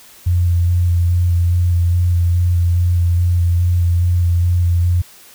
sine tone with vibrato, 87.31 Hz, F2, in tune, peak -11 dBFS, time 0.26-5.02 s, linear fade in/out 10 ms, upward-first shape square, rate 2.4 Hz, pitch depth 16 cents each way, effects white hiss -43 dBFS RMS until 5.34 s

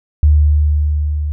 sine tone with level ramp, 74.7 Hz, D2, 30 cents sharp, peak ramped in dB -5 to -16 dBFS, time 0.23-1.32 s, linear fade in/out 0 ms, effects none

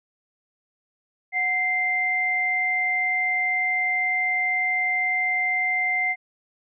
sine tone pair together, 737 / 2088 Hz, F#5 / C7, -7 / -4 cents, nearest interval octave + tritone, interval 1803 cents, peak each -29 / -21 dBFS, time 1.32-6.16 s, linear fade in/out 50 ms, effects none

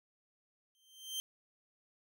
sawtooth tone with exponential growth, 3136 Hz, G7, in tune, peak -31 dBFS, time 0.75-1.2 s, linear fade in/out 0 ms, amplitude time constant 96 ms, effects none

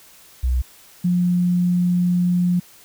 sine tone pair in turn, 62.8 / 177.63 Hz, B1 / F3, +30 / +30 cents, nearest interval octave + tritone, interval 1800 cents, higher second, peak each -16 / -15 dBFS, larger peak second, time 0.43-0.62 / 1.04-2.6 s, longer second, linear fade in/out 10 ms, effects white hiss -48 dBFS RMS until 2.84 s

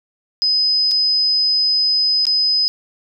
sine tone with dropouts, 5030 Hz, D#8, 18 cents sharp, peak -13 dBFS, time 0.42-2.68 s, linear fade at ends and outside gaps 0 ms, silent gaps 0.912-0.916 / 2.254-2.268 s, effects none

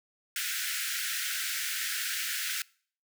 pink high-pass noise, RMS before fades -33 dBFS, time 0.36-2.62 s, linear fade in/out 2 ms, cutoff 1400 Hz, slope 96 dB/octave, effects noise-tail reverb RT60 0.5 s tail -24 dB re dry

